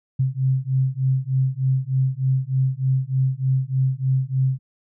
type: beating tone pair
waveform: sine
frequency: 130.2 / 133.5 Hz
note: C3 / C3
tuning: -8 / +35 cents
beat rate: 3.3 Hz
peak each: -21 dBFS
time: 0.19-4.59 s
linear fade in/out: 10 ms
effects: none